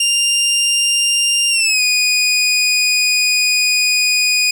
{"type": "tone with pitch glide", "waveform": "20% pulse", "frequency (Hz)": [2794, 2475], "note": ["F7", "D#7"], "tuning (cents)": [0, -10], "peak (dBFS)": -7, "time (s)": [0, 4.51], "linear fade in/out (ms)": 5, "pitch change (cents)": -210, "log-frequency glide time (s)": [1.5, 1.82], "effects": []}